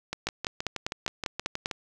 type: two click trains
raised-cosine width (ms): 0.2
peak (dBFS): -14 / -11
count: 11 / 8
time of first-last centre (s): 0.13-1.712 / 0.27-1.659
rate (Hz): 6.32 / 5.04
effects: none